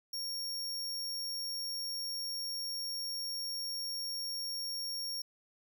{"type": "tone", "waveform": "40% pulse", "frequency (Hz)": 5550, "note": "F8", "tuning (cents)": -12, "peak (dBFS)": -35, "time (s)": [0.13, 5.22], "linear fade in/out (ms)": 5, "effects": []}